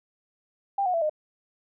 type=tone with pitch steps; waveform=sine; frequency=794 / 728.1 / 667.7 / 612.3 Hz; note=G5 / F#5 / E5 / D#5; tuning=+22 / -28 / +22 / -28 cents; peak=-22 dBFS; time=0.78-1.096 s; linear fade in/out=5 ms; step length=79 ms; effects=none